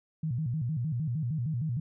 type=tone with vibrato; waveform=sine; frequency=137.7 Hz; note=C#3; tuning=11 cents flat; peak=-28 dBFS; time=0.23-1.8 s; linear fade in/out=5 ms; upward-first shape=square; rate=6.5 Hz; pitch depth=240 cents each way; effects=none